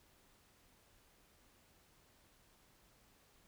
silence, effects pink hiss -69 dBFS RMS until 3.47 s

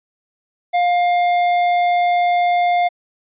sine tone with hard clipping, 706 Hz, F5, 19 cents sharp, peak -15 dBFS, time 0.73-2.89 s, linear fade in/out 20 ms, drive 9 dB, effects resampled to 8000 Hz

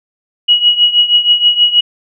sine tone with tremolo, 2909 Hz, F#7, 30 cents flat, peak -3 dBFS, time 0.48-1.81 s, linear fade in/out 10 ms, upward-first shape triangle, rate 6.3 Hz, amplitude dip 85%, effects none

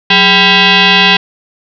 sine tone with frequency modulation, 410.9 Hz, G#4, 18 cents flat, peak -4 dBFS, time 0.1-1.17 s, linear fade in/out 5 ms, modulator 594 Hz, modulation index 6.1, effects none

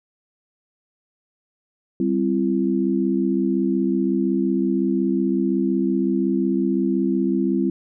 sine chord, C major, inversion second, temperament equal with one note detuned, 196 / 261.6 / 337.5 Hz, G3 / C4 / E4, 0 / 0 / +41 cents, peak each -22 dBFS, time 2-7.7 s, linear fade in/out 2 ms, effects none

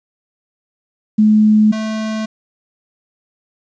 sine / square tone pair in turn, 214 / 218.2 Hz, A3 / A3, -48 / -14 cents, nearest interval unison, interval 34 cents, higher second, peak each -7 / -19 dBFS, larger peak first, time 1.18-1.72 / 1.72-2.26 s, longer neither, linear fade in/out 10 ms, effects resampled to 16000 Hz + 8-bit

